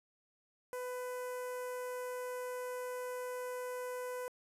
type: tone with notch filter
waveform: sawtooth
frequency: 499.7 Hz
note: B4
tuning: 20 cents sharp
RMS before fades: -41 dBFS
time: 0.73-4.28 s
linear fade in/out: 0 ms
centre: 3800 Hz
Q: 0.52
effects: resampled to 32000 Hz